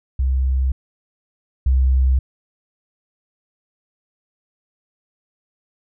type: tone pair in turn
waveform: sine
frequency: 65.41 / 65.06 Hz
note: C2 / C2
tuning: 0 / -9 cents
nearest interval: unison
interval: 9 cents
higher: first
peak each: -15 / -12 dBFS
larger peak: second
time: 0.19-0.72 / 1.66-2.19 s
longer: neither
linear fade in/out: 5 ms
effects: none